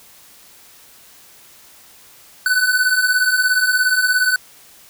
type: beating tone pair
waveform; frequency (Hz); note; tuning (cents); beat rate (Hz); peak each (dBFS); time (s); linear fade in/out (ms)
square; 1489 / 1506; F#6 / F#6; +11 / +30; 17; -20 / -16; 2.46-4.36; 2
effects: white hiss -46 dBFS RMS until 4.89 s